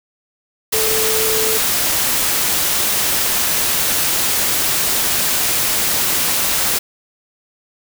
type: tone in noise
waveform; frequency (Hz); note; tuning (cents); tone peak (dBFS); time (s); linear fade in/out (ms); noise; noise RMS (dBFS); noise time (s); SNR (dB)
sine; 439.8; A4; -1; -20; 0.73-1.58; 10; white; -17; 0.72-6.79; -6
effects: none